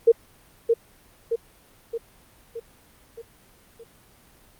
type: tone with echo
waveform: sine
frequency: 461.1 Hz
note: A#4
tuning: 19 cents flat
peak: -10 dBFS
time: 0.07-0.12 s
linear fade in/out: 10 ms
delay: 620 ms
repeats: 6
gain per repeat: -5 dB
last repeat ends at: 3.84 s
effects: pink hiss -55 dBFS RMS until 4.59 s + Opus 32 kbps